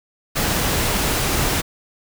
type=noise; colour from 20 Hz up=pink; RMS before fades=-20 dBFS; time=0.35-1.62 s; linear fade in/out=20 ms; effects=none